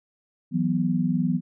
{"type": "chord", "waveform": "sine", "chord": "E suspended second", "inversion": "none", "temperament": "equal", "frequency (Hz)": [164.81, 185, 246.9], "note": ["E3", "F#3", "B3"], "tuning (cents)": [0, 0, 0], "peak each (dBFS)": -25, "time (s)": [0.51, 1.41], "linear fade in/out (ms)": 50, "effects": []}